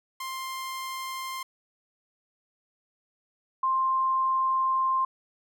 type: tone pair in turn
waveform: sawtooth / sine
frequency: 1052 / 1052 Hz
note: C6 / C6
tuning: +9 / +9 cents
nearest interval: unison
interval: 0 cents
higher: neither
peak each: -29 / -22 dBFS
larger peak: second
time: 0.2-1.43 / 3.63-5.05 s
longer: second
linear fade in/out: 5 ms
effects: none